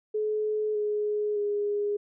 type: tone with pitch steps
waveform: sine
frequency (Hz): 427.3 / 419.5 / 411.8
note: G#4 / G#4 / G#4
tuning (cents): +49 / +17 / -15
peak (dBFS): -25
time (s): 0.14-1.97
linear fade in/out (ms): 10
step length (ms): 610
effects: none